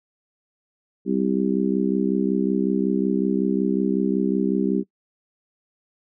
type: harmonic tone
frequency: 65.41 Hz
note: C2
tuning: in tune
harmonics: 3 / 4 / 5 / 6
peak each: -23 / -24 / -25 / -26 dBFS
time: 1.05-4.84 s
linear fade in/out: 50 ms
effects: noise-tail reverb RT60 0.1 s tail -20 dB re dry